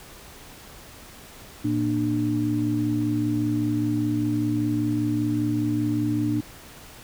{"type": "tone cluster", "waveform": "sine", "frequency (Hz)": [115.5, 233.7, 298.8], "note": ["A#2", "A#3", "D4"], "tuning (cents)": [-16, 5, 30], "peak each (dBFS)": [-27, -29, -23], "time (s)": [1.64, 6.41], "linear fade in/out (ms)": 10, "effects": ["pink hiss -45 dBFS RMS until 7.03 s"]}